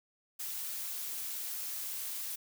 blue noise, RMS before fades -39 dBFS, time 0.39-2.36 s, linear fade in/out 10 ms, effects none

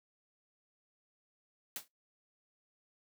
white noise with exponential decay, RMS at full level -37 dBFS, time 1.76-1.88 s, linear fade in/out 1 ms, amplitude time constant 25 ms, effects noise-tail reverb RT60 0.2 s tail -25 dB re dry + high-pass 200 Hz 12 dB/octave

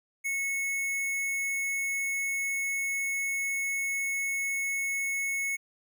square tone, 2198 Hz, C#7, 15 cents flat, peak -29 dBFS, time 0.24-5.57 s, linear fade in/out 20 ms, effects none

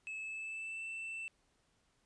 triangle tone with pitch glide, 2598 to 2666 Hz, E7 to E7, -26 to +19 cents, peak -39 dBFS, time 0.07-1.28 s, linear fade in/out 0 ms, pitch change +45 cents, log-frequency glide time 0.18-0.85 s, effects pink hiss -75 dBFS RMS until 2.05 s + resampled to 22050 Hz

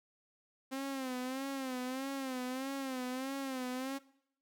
sawtooth tone with vibrato, 262.5 Hz, C4, 6 cents sharp, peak -33 dBFS, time 0.71-3.99 s, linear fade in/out 20 ms, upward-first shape sine, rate 1.6 Hz, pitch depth 79 cents each way, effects noise-tail reverb RT60 0.7 s tail -20 dB re dry

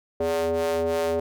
square ring-modulated tone, 82.41 Hz, E2, in tune, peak -20 dBFS, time 0.2-1.2 s, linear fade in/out 5 ms, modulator 496 Hz, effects none

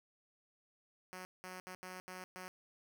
5% pulse tone bursts at uneven times, 184.1 Hz, F#3, 8 cents flat, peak -35 dBFS, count 6, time 1.13-1.25 / 1.44-1.6 / 1.67-1.75 / 1.83-2 / 2.08-2.24 / 2.36-2.48 s, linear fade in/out 0 ms, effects none

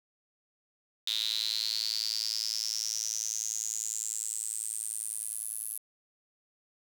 sawtooth tone with high-pass filter sweep, 110 Hz, A2, in tune, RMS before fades -34 dBFS, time 1.07-5.78 s, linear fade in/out 5 ms, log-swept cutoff 3700 to 11000 Hz, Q 9.3, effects 9-bit

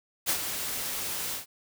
white noise with ADSR envelope, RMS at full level -25 dBFS, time 0.26-1.46 s, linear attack 32 ms, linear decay 81 ms, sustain -8 dB, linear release 120 ms, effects none

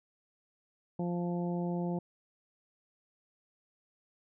harmonic tone, 174.61 Hz, F3, in tune, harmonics 1 / 2 / 3 / 4 / 5, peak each -32 / -38 / -42 / -44 / -46 dBFS, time 0.99-1.99 s, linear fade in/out 5 ms, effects none

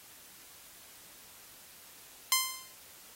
5% pulse tone with exponential decay, 1041 Hz, C6, 9 cents flat, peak -9 dBFS, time 2.32-2.74 s, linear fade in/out 1 ms, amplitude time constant 91 ms, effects white hiss -54 dBFS RMS until 3.15 s + AAC 48 kbps

